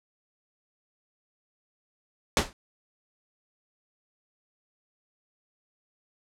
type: noise with exponential decay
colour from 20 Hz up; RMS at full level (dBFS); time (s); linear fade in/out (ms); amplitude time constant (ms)
pink; -17; 2.37-2.53; 1; 33
effects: low-pass 8000 Hz 12 dB/octave